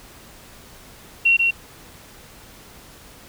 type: tone with echo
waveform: sine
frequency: 2736 Hz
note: F7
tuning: 36 cents flat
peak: -12 dBFS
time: 1.25-1.37 s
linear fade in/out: 10 ms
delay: 140 ms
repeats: 1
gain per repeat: -3 dB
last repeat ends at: 1.51 s
effects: pink hiss -45 dBFS RMS until 3.28 s